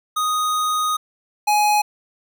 square tone pair in turn, 1244.5 / 837.6 Hz, D#6 / G#5, 0 / +15 cents, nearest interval perfect fifth, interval 685 cents, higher first, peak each -19 / -15 dBFS, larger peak second, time 0.16-0.97 / 1.47-1.82 s, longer first, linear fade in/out 10 ms, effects none

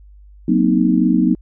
sine chord, C half-diminished seventh, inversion second, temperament equal with one note detuned, 185 / 233.1 / 257 / 311.1 Hz, Gb3 / Bb3 / C4 / Eb4, 0 / 0 / -31 / 0 cents, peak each -17 dBFS, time 0.48-1.35 s, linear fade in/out 5 ms, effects added 50 Hz sine -40 dBFS peak until 1.41 s

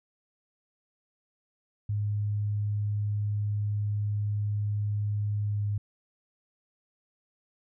sine tone with pitch glide, 103.83 to 102.99 Hz, G#2 to G#2, 0 to -14 cents, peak -26 dBFS, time 1.89-5.78 s, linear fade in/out 5 ms, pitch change -14 cents, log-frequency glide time 5.45-5.66 s, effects none

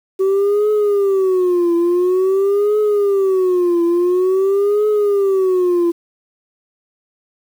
sine tone with vibrato, 380 Hz, F#4, 46 cents sharp, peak -9 dBFS, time 0.19-5.92 s, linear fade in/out 20 ms, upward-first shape triangle, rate 0.48 Hz, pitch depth 200 cents each way, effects tanh soft clip ceiling -11 dBFS + 7-bit

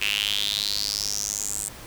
sawtooth tone with high-pass filter sweep, 102.7 Hz, G#2, 19 cents flat, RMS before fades -27 dBFS, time 0.01-1.69 s, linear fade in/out 10 ms, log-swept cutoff 2600 to 8300 Hz, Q 6, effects pink hiss -42 dBFS RMS until 1.86 s

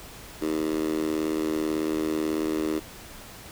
10% pulse tone with high-pass filter, 78.2 Hz, D#2, 9 cents sharp, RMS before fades -27 dBFS, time 0.41-2.8 s, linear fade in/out 20 ms, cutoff 330 Hz, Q 4.5, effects pink hiss -44 dBFS RMS until 3.51 s

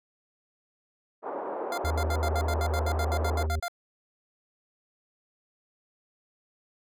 pink band-pass noise, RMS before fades -34 dBFS, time 1.22-3.48 s, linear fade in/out 50 ms, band 370 to 1000 Hz, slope 24 dB/octave
25% pulse tone bursts, 697 Hz, F5, 4 cents flat, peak -26 dBFS, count 16, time 1.72-3.682 s, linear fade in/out 2 ms, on 57 ms, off 70 ms
harmonic tone, 78.5 Hz, D#2, 16 cents sharp, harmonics 1 / 3 / 5 / 7, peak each -26 / -45 / -42 / -51 dBFS, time 1.84-3.6 s, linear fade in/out 10 ms
effects none

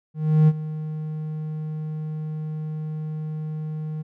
triangle tone with ADSR envelope, 154.9 Hz, D#3, 7 cents flat, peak -9 dBFS, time 0.14-4.03 s, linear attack 340 ms, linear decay 43 ms, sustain -16 dB, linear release 19 ms, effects none

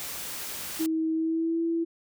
white noise, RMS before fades -36 dBFS, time 0-0.86 s, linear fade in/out 0 ms
sine tone with pitch glide, 320.3 to 332.6 Hz, E4 to E4, -50 to +16 cents, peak -24 dBFS, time 0.79-1.85 s, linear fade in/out 20 ms, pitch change +66 cents, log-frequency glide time 1.14-1.62 s
effects none

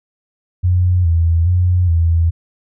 sine tone with vibrato, 86.5 Hz, F2, 16 cents flat, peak -10 dBFS, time 0.63-2.31 s, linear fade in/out 20 ms, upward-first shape square, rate 1.2 Hz, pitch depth 67 cents each way, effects none

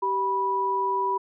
sine tone pair together, 388.3 / 980.4 Hz, G4 / B5, -16 / -13 cents, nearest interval octave + major third, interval 1603 cents, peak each -29 / -23 dBFS, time 0.02-1.18 s, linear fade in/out 10 ms, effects none

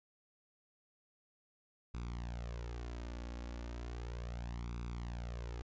sawtooth tone with flanger, 59 Hz, A#1, 22 cents sharp, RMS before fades -43 dBFS, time 1.94-5.62 s, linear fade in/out 0 ms, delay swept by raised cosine 0.81 to 3.61 ms, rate 0.35 Hz, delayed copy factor +0.7, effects resampled to 16000 Hz

